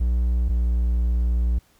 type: tone pair in turn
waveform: triangle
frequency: 60.1 / 59.38 Hz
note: B1 / A#1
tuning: -46 / +33 cents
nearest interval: unison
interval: 21 cents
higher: first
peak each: -16 dBFS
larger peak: neither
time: 0-0.49 / 0.49-1.59 s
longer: second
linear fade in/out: 10 ms
effects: pink hiss -60 dBFS RMS until 1.79 s